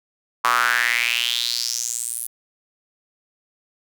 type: tone with high-pass filter sweep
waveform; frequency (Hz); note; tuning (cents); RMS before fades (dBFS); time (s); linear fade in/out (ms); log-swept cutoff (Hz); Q
square; 59.5; A#1; +36; -22; 0.44-2.27; 5; 1100 to 11000; 5.1
effects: none